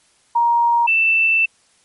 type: tone pair in turn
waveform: sine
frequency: 941 / 2662 Hz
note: A#5 / E7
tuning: +16 / +16 cents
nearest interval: octave + tritone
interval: 1800 cents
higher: second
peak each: -12 dBFS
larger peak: neither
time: 0.35-0.87 / 0.87-1.46 s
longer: second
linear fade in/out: 10 ms
effects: white hiss -57 dBFS RMS until 1.84 s + MP3 48 kbps